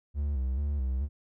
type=tone with vibrato; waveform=triangle; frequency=68.4 Hz; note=C#2; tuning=23 cents flat; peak=-25 dBFS; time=0.14-1.09 s; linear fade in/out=50 ms; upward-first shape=square; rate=2.3 Hz; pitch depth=95 cents each way; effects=none